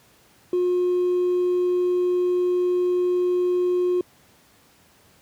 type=tone with hard clipping; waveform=triangle; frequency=358.8 Hz; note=F4; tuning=47 cents sharp; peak=-18 dBFS; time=0.53-4.01 s; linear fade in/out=2 ms; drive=2 dB; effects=pink hiss -56 dBFS RMS until 5.21 s + high-pass 80 Hz 12 dB/octave